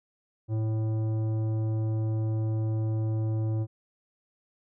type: tone with tanh clipping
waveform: sine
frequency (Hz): 110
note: A2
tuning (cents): 0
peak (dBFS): -27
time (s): 0.48-3.67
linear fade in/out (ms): 50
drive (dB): 12
effects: none